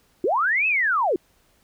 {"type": "linear two-way sweep", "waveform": "sine", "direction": "up then down", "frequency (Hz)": [311.1, 2637, 311.1], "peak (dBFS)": -18, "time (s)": [0.24, 1.16], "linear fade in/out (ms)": 2, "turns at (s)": 0.67, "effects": ["pink hiss -62 dBFS RMS until 1.63 s"]}